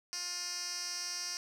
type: tone with band-pass filter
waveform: 10% pulse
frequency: 353.6 Hz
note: F4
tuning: 22 cents sharp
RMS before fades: -39 dBFS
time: 0.13-1.37 s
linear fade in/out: 0 ms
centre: 5600 Hz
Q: 3.1
effects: none